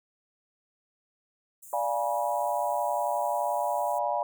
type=high-pass noise; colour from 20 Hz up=pink; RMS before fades=-48 dBFS; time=1.62-3.99 s; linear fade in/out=10 ms; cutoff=6700 Hz; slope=96 dB/octave
type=chord; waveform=sine; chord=D diminished seventh; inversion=none; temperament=equal with one note detuned; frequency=587.3 / 698.5 / 830.6 / 968.6 Hz; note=D5 / F5 / Ab5 / Cb6; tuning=0 / 0 / 0 / -34 cents; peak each=-31 dBFS; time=1.73-4.23 s; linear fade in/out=2 ms
effects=none